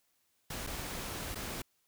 pink noise with dropouts, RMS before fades -40 dBFS, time 0.5-1.62 s, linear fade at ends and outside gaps 5 ms, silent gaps 0.667-0.671 / 1.347-1.355 s, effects white hiss -75 dBFS RMS until 1.87 s

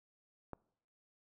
click, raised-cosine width 1 ms, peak -29 dBFS, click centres 0.533 s, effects noise-tail reverb RT60 0.7 s tail -24 dB re dry

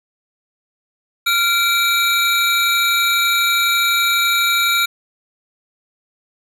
square tone cluster, 1388 / 2324 / 3799 Hz, F6 / D7 / A#7, -11 / -19 / +32 cents, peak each -19 dBFS, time 1.26-4.86 s, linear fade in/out 10 ms, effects none

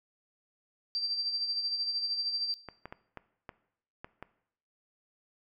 sine tone with tremolo, 4698 Hz, D8, in tune, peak -28 dBFS, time 0.95-2.54 s, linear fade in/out 0 ms, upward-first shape sine, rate 13 Hz, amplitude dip 50%
clicks, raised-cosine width 0.5 ms, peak -26 dBFS, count 7, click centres 2.687 / 2.856 / 2.925 / 3.173 / 3.492 / 4.045 / 4.226 s
effects noise-tail reverb RT60 0.7 s tail -18 dB re dry

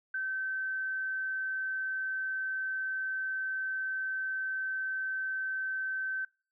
sine tone, 1541 Hz, G6, 30 cents flat, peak -31 dBFS, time 0.14-6.25 s, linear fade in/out 5 ms, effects noise-tail reverb RT60 0.4 s tail -26 dB re dry

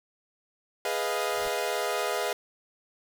sawtooth chord, F half-diminished seventh, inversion first, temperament equal, 415.3 / 493.9 / 622.3 / 698.5 Hz, Ab4 / Cb5 / Eb5 / F5, 0 / 0 / 0 / 0 cents, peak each -29 dBFS, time 0.85-2.33 s, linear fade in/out 2 ms
pink noise with exponential growth, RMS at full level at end -41 dBFS, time 1.16-1.48 s, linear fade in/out 2 ms, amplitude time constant 69 ms
effects none

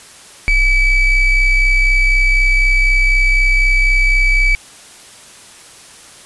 triangle ring-modulated tone, 1162 Hz, D6, 19 cents flat, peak -4 dBFS, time 0.48-4.55 s, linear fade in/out 0 ms, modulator 1130 Hz, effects white hiss -39 dBFS RMS until 6.25 s + resampled to 24000 Hz

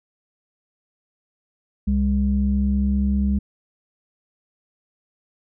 sine tone pair together, 67.52 / 202.2 Hz, C#2 / G#3, -45 / -46 cents, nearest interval octave + perfect fifth, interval 1899 cents, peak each -19 dBFS, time 1.87-3.39 s, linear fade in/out 10 ms, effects tanh soft clip ceiling -10 dBFS

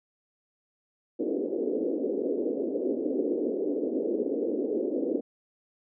white band-pass noise, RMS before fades -29 dBFS, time 1.19-5.21 s, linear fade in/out 10 ms, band 250 to 490 Hz, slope 48 dB/octave, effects none

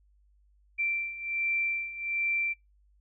sine beating tone pair, 2349 / 2350.3 Hz, D7 / D7, 0 / +1 cents, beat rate 1.3 Hz, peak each -34 / -30 dBFS, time 0.78-2.54 s, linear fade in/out 20 ms, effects noise-tail reverb RT60 0.2 s tail -26 dB re dry + added 50 Hz sine -61 dBFS peak until 3 s

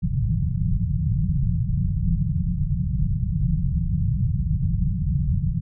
white low-pass noise, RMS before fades -22 dBFS, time 0.02-5.61 s, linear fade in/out 20 ms, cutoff 180 Hz, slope 96 dB/octave, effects none

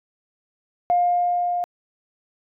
sine tone with level ramp, 707 Hz, F5, 21 cents sharp, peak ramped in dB -14 to -21 dBFS, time 0.9-1.64 s, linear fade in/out 0 ms, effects tanh soft clip ceiling -10 dBFS

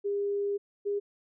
sine tone pair in turn, 404 / 406.3 Hz, G#4 / G#4, -48 / -38 cents, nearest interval unison, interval 10 cents, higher second, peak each -27 dBFS, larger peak neither, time 0.04-0.58 / 0.85-1 s, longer first, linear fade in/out 20 ms, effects none

